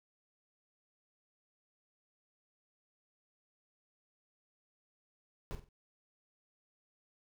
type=noise with echo; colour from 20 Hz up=brown; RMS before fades=-39 dBFS; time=5.51-5.55 s; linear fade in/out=0 ms; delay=46 ms; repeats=3; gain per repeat=-10 dB; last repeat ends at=5.688 s; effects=none